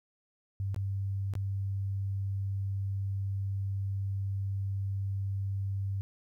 sine tone with dropouts, 98 Hz, G2, in tune, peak -30 dBFS, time 0.6-6.01 s, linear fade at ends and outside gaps 0 ms, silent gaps 0.745-0.762 / 1.337-1.353 s, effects 12-bit

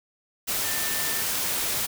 sine tone in noise, 1787 Hz, A6, 26 cents sharp, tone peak -35 dBFS, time 0.63-1.23 s, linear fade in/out 20 ms, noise white, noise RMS -27 dBFS, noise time 0.47-1.87 s, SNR -11 dB, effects none

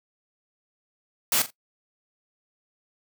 white noise with echo, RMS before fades -22 dBFS, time 1.32-1.42 s, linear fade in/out 2 ms, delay 42 ms, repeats 2, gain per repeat -13 dB, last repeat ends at 1.504 s, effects noise-tail reverb RT60 0.1 s tail -18 dB re dry + high-pass 100 Hz 12 dB/octave

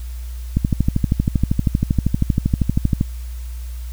click train, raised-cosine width 5 ms, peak -3 dBFS, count 32, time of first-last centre 0.57-3.011 s, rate 12.7 Hz, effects added 60 Hz sine -26 dBFS peak until 3.92 s + white hiss -46 dBFS RMS until 3.92 s

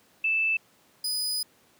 sine / sawtooth tone pair in turn, 2637 / 4978 Hz, E7 / D#8, 0 / 0 cents, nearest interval major seventh, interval 1100 cents, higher second, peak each -22 / -24 dBFS, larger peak first, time 0.24-0.57 / 1.04-1.43 s, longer second, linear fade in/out 5 ms, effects pink hiss -61 dBFS RMS until 1.79 s + high-pass 150 Hz 12 dB/octave

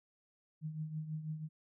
sine tone with tremolo, 155.56 Hz, D#3, in tune, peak -35 dBFS, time 0.61-1.49 s, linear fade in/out 50 ms, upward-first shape triangle, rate 6.1 Hz, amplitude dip 70%, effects none

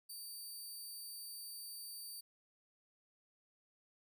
15% pulse tone, 4624 Hz, D8, 28 cents flat, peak -40 dBFS, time 0.09-2.21 s, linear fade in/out 10 ms, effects none

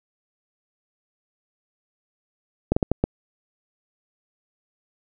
slowing click train, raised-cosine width 2 ms, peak -5 dBFS, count 5, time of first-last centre 2.72-3.04 s, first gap 45 ms, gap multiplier 1.4, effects none

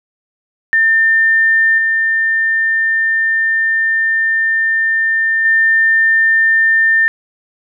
sine tone with level steps, 1800 Hz, A6, 39 cents sharp, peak -8 / -11 / -8 dBFS, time 0.73-7.08 s, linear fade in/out 0 ms, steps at 1.78 / 5.45 s, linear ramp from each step 2 ms, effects none

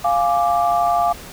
sine chord, D diminished, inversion first, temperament equal, 698.5 / 830.6 / 1174.7 Hz, F5 / Ab5 / D6, 0 / 0 / 0 cents, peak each -16 / -22 / -21 dBFS, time 0.04-1.13 s, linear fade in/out 10 ms, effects pink hiss -37 dBFS RMS until 1.32 s

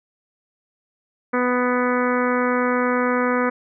harmonic tone, 248.1 Hz, B3, 8 cents sharp, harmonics 1 / 2 / 3 / 4 / 5 / 6 / 7 / 8 / 9, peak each -22 / -22 / -33 / -27 / -26 / -28 / -32 / -32 / -35 dBFS, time 1.33-3.5 s, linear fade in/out 10 ms, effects none

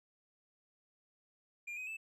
triangle tone with pitch steps, 2400 / 2514 / 2632 Hz, D7 / D#7 / E7, +37 / +17 / -3 cents, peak -39 dBFS, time 1.67-1.97 s, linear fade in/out 10 ms, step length 100 ms, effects none

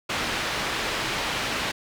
white low-pass noise, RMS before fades -28 dBFS, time 0.09-1.72 s, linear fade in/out 10 ms, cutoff 3100 Hz, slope 12 dB/octave, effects none

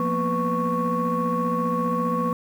sine tone cluster, 175.1 / 233.1 / 248.1 / 498 / 1108 Hz, F3 / A#3 / B3 / B4 / C#6, +5 / 0 / +8 / +14 / -1 cents, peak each -27 / -26 / -31 / -27 / -24 dBFS, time 0-2.33 s, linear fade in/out 2 ms, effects tanh soft clip ceiling -15 dBFS + 8-bit

